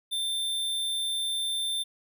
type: tone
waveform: square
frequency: 3570 Hz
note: A7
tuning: 24 cents sharp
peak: -28 dBFS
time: 0.11-1.84 s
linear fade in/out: 20 ms
effects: none